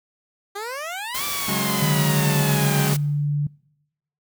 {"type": "exponential two-way sweep", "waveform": "15% pulse", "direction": "up then down", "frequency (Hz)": [392.9, 1174.7, 770], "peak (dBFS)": -22, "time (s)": [0.55, 2.89], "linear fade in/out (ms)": 10, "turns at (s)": 1.24}
{"type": "noise", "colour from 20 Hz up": "white", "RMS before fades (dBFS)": -28, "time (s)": [1.14, 2.97], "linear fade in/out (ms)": 10}
{"type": "chord", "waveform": "sawtooth", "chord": "C# suspended fourth", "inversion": "none", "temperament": "equal", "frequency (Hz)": [138.59, 185, 207.7], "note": ["C#3", "F#3", "G#3"], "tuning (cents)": [0, 0, 0], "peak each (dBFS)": [-25, -23, -22], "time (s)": [1.48, 2.94], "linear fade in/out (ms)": 5}
{"type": "tone with pitch glide", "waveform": "sine", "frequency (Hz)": [150.1, 146], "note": ["D3", "D3"], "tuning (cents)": [38, -10], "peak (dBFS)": -19, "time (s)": [1.82, 3.47], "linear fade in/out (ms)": 5, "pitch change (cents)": -48, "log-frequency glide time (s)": [2.12, 2.45]}
{"effects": ["noise-tail reverb RT60 0.9 s tail -25 dB re dry"]}